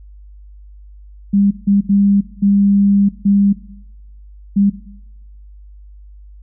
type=tone bursts at uneven times; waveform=sine; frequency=200.2 Hz; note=G3; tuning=37 cents sharp; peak=-9 dBFS; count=6; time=1.33-1.51 / 1.67-1.81 / 1.89-2.21 / 2.42-3.09 / 3.25-3.53 / 4.56-4.7 s; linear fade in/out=10 ms; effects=noise-tail reverb RT60 0.9 s tail -17 dB re dry + added 50 Hz sine -36 dBFS peak until 6.42 s